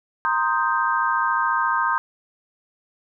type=chord; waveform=sine; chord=C minor seventh; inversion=third; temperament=equal; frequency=932.3 / 1046.5 / 1244.5 / 1568 Hz; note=Bb5 / C6 / Eb6 / G6; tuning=0 / 0 / 0 / 0 cents; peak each=-24 dBFS; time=0.25-1.98 s; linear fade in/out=0 ms; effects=none